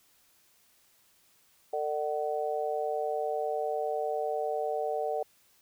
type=harmonic tone; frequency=150 Hz; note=D3; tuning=37 cents sharp; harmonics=3 / 4 / 5; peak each=-33 / -33 / -33 dBFS; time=1.73-5.23 s; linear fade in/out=5 ms; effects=white hiss -65 dBFS RMS until 5.61 s